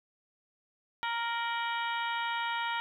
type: harmonic tone with a mistuned harmonic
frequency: 466.2 Hz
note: A#4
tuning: in tune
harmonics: 2 / 3 / 4 / 5 / 6 / 7 / 8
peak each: -33 / -37 / -39 / -41 / -43 / -44 / -45 dBFS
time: 1.03-2.8 s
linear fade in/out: 0 ms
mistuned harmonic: 6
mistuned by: +87 cents
effects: 11-bit